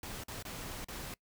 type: noise with dropouts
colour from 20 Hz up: pink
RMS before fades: -43 dBFS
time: 0.03-1.14 s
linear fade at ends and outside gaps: 2 ms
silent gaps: 0.237-0.282 / 0.426-0.451 / 0.845-0.884 s
effects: noise-tail reverb RT60 0.1 s tail -23 dB re dry